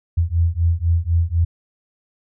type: beating tone pair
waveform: sine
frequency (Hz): 82.4 / 86.4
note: E2 / F2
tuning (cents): 0 / -18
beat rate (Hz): 4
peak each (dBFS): -18 / -18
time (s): 0.17-1.45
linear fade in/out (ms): 10
effects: none